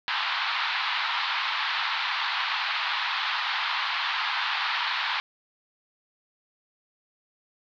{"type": "band-pass noise", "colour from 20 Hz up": "pink", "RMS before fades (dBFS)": -28, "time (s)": [0.08, 5.2], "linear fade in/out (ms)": 0, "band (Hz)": [870, 4300], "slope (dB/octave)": 48, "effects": []}